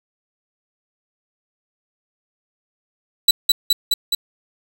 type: tone with echo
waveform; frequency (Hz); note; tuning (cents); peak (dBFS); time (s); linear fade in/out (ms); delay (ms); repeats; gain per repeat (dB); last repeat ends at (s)
40% pulse; 3951; B7; 0; -7; 3.28-3.31; 5; 210; 4; -2; 4.15
effects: none